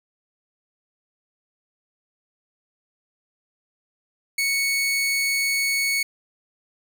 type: tone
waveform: sawtooth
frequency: 2217 Hz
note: C#7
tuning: in tune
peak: -17 dBFS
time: 4.38-6.03 s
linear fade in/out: 5 ms
effects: none